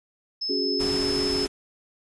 sine tone, 5220 Hz, E8, 18 cents flat, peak -26 dBFS, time 0.41-1.46 s, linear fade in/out 10 ms
sine chord, C# suspended fourth, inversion none, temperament equal, 277.2 / 370 / 415.3 Hz, C#4 / F#4 / G#4, 0 / 0 / 0 cents, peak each -29 dBFS, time 0.49-1.47 s, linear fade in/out 10 ms
pink noise, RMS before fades -33 dBFS, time 0.79-1.48 s, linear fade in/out 20 ms
effects resampled to 24000 Hz

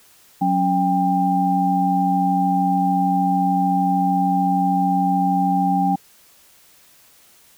sine tone cluster, 183.4 / 276.7 / 794 Hz, F#3 / C#4 / G5, -15 / -3 / +22 cents, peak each -20 / -23 / -18 dBFS, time 0.41-5.96 s, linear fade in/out 10 ms, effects white hiss -52 dBFS RMS until 7.57 s

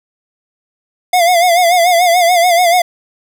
square tone with vibrato, 701 Hz, F5, 6 cents sharp, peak -8 dBFS, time 1.13-2.82 s, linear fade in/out 5 ms, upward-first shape sine, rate 6.9 Hz, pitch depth 80 cents each way, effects none

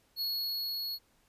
square tone with level ramp, 4344 Hz, C#8, 36 cents flat, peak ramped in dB -31 to -35 dBFS, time 0.16-0.99 s, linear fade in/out 50 ms, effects pink hiss -69 dBFS RMS until 1.28 s + resampled to 32000 Hz

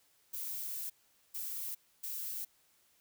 violet noise bursts at uneven times, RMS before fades -40 dBFS, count 3, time 0.33-0.9 / 1.34-1.75 / 2.03-2.45 s, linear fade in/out 10 ms, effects white hiss -70 dBFS RMS until 3 s

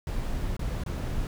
brown noise with dropouts, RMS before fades -30 dBFS, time 0.07-1.27 s, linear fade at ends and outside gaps 1 ms, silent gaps 0.567-0.593 / 0.836-0.862 s, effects none

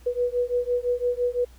sine beating tone pair, 486.5 / 492.4 Hz, B4 / B4, -26 / -5 cents, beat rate 5.9 Hz, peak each -25 dBFS, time 0.06-1.45 s, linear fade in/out 10 ms, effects added 60 Hz sine -47 dBFS peak until 1.58 s + pink hiss -57 dBFS RMS until 1.58 s

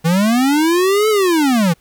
square linear two-way sweep, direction up then down, 156.9 to 440 to 156.9 Hz, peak -12 dBFS, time 0.04-1.74 s, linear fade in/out 20 ms, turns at 1.09 s, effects pink hiss -56 dBFS RMS until 1.8 s

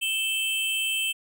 square tone pair together, 2637 / 3119 Hz, E7 / G7, 0 / -9 cents, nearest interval minor third, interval 291 cents, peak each -28 dBFS, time 0.01-1.13 s, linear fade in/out 20 ms, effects none

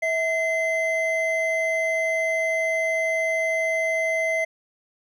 triangle tone pair together, 649 / 2060 Hz, E5 / C7, -27 / -28 cents, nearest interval octave + minor sixth, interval 1999 cents, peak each -22 dBFS, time 0.02-4.45 s, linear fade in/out 10 ms, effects none

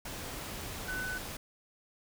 sine tone in noise, 1500 Hz, F#6, 23 cents sharp, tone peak -35 dBFS, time 0.88-1.18 s, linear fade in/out 5 ms, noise pink, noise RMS -41 dBFS, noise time 0.05-1.37 s, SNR +3 dB, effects none

